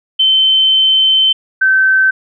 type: tone pair in turn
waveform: sine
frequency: 3082 / 1541 Hz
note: G7 / G6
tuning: -30 / -30 cents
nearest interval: octave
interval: 1200 cents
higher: first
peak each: -7 dBFS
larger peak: neither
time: 0.19-1.33 / 1.61-2.11 s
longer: first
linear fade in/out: 10 ms
effects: none